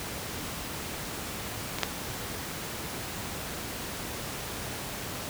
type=clicks; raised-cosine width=0.2 ms; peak=-14 / -6 dBFS; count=2; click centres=1.786 / 1.833 s; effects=pink hiss -36 dBFS RMS until 5.29 s + high-pass 60 Hz 12 dB/octave